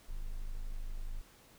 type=tone; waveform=triangle; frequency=25.96 Hz; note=G#0; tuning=in tune; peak=-34 dBFS; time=0.08-1.22 s; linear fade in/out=20 ms; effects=pink hiss -61 dBFS RMS until 1.58 s